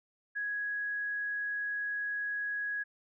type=tone; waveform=sine; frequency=1665 Hz; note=G#6; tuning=4 cents sharp; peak=-32 dBFS; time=0.35-2.84 s; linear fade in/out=20 ms; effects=none